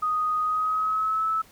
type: tone with pitch glide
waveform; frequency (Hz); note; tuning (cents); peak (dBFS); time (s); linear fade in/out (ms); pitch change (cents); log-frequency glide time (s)
sine; 1244.5 to 1306.4; D#6 to E6; 0 to -16; -22; 0.02-1.42; 10; +84; 0.41-1.28
effects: pink hiss -54 dBFS RMS until 1.51 s